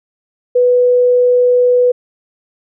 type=tone; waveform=sine; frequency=493.9 Hz; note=B4; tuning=in tune; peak=-7 dBFS; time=0.55-1.92 s; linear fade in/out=10 ms; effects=none